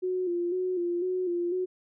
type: tone with vibrato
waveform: sine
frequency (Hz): 357.7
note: F4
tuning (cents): +41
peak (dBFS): -26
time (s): 0.02-1.66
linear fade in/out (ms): 20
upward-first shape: square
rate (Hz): 2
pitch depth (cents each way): 48
effects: none